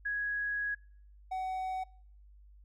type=tone pair in turn; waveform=sine / triangle; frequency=1664 / 751.1 Hz; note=G#6 / F#5; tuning=+3 / +26 cents; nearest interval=octave + major second; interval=1377 cents; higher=first; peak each=-31 / -31 dBFS; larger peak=neither; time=0.05-0.75 / 1.31-1.84 s; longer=first; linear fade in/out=10 ms; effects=noise-tail reverb RT60 0.6 s tail -26 dB re dry + added 50 Hz sine -54 dBFS peak until 2.64 s